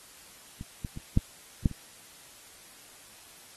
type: clicks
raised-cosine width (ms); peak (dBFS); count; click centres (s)
5; -26 / -21 / -25 / -8 / -9 / -26; 6; 0.611 / 0.848 / 0.974 / 1.174 / 1.658 / 1.713
effects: white hiss -52 dBFS RMS until 3.56 s + AAC 32 kbps